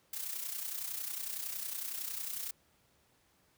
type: noise with amplitude modulation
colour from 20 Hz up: blue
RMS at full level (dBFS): -37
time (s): 0.13-2.51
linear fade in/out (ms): 5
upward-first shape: sine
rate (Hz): 30.9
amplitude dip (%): 60
effects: pink hiss -70 dBFS RMS until 3.57 s + high-pass 60 Hz 12 dB/octave